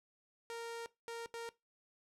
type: tone bursts at uneven times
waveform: sawtooth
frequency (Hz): 463.8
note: A#4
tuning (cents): -9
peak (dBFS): -38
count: 3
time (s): 0.5-0.86 / 1.08-1.26 / 1.34-1.49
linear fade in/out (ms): 0
effects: noise-tail reverb RT60 0.2 s tail -19 dB re dry + low-pass 10000 Hz 12 dB/octave

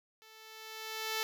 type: tone with level ramp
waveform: 5% pulse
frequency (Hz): 440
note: A4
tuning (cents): 0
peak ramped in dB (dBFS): -45 to -20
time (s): 0.22-1.23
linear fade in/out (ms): 0
effects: none

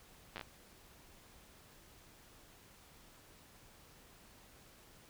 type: slowing click train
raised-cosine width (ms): 0.3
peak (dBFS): -27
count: 5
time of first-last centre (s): 0.36-0.412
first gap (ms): 9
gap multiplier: 1.25
effects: pink hiss -61 dBFS RMS until 5.09 s

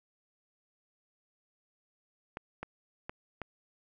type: clicks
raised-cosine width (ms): 0.5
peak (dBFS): -23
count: 4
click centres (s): 2.371 / 2.63 / 3.095 / 3.417
effects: none

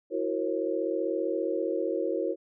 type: chord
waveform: sine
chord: F# dominant seventh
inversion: third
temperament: equal with one note detuned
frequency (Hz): 329.6 / 370 / 466.2 / 541.4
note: E4 / F#4 / A#4 / C#5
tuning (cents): 0 / 0 / 0 / -41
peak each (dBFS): -32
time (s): 0.1-2.36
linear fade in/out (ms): 50
effects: none

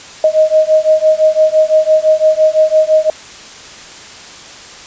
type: beating tone pair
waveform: sine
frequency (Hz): 622.3 / 628.2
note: D#5 / D#5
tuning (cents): 0 / +16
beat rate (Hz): 5.9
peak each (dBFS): -10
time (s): 0.24-3.1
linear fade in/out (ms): 2
effects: white hiss -33 dBFS RMS until 4.86 s + resampled to 16000 Hz

